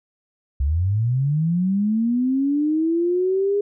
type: linear sweep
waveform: sine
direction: up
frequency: 64.3 to 411.1 Hz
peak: -17 dBFS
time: 0.6-3.61 s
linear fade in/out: 5 ms
effects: none